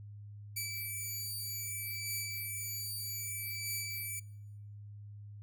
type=beating tone pair; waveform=5% pulse; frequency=2310 / 2310.63 Hz; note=D7 / D7; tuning=-29 / -29 cents; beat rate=0.63 Hz; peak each=-31 / -31 dBFS; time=0.56-4.2 s; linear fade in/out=10 ms; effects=noise-tail reverb RT60 0.9 s tail -22 dB re dry + added 103 Hz sine -46 dBFS peak until 5.42 s